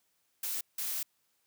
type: noise bursts at uneven times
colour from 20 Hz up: blue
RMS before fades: -35 dBFS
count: 2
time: 0.43-0.61 / 0.78-1.03 s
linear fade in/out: 5 ms
effects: white hiss -75 dBFS RMS until 1.46 s + high-pass 60 Hz 12 dB/octave